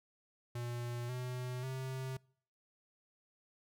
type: tone with pitch steps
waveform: square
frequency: 120.2 / 125.67 / 131.38 Hz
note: B2 / B2 / C3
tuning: -46 / +31 / +7 cents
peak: -39 dBFS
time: 0.55-2.17 s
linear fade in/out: 5 ms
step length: 540 ms
effects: noise-tail reverb RT60 0.6 s tail -26 dB re dry